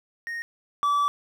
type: tone pair in turn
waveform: triangle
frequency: 1858 / 1153.7 Hz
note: A#6 / D6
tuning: -6 / -31 cents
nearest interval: minor sixth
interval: 825 cents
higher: first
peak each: -28 / -18 dBFS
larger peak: second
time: 0.27-0.42 / 0.83-1.08 s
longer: second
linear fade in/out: 0 ms
effects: none